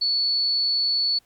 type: tone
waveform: sine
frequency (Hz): 4435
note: C#8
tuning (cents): 0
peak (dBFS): -19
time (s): 0.01-1.19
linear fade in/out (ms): 10
effects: pink hiss -62 dBFS RMS until 1.25 s + MP3 96 kbps